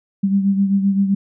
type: beating tone pair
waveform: sine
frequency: 196 / 203.7 Hz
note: G3 / G#3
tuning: 0 / -33 cents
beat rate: 7.7 Hz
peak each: -14 / -22 dBFS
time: 0.23-1.15 s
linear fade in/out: 10 ms
effects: none